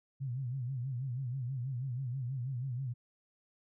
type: tone with vibrato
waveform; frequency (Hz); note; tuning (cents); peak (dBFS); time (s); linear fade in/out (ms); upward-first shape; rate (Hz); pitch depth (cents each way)
sine; 128; C3; -38; -34; 0.2-2.94; 20; sine; 6.2; 130
effects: none